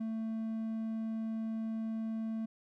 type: tone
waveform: triangle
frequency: 222.6 Hz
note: A3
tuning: 20 cents sharp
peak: -32 dBFS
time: 0-2.46 s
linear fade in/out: 10 ms
effects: none